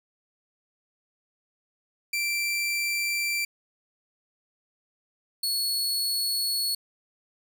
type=tone pair in turn; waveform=sawtooth; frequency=2349 / 4381 Hz; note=D7 / C#8; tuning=0 / -21 cents; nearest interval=major seventh; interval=1079 cents; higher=second; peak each=-22 dBFS; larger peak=neither; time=2.13-3.45 / 5.43-6.75 s; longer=neither; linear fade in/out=5 ms; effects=none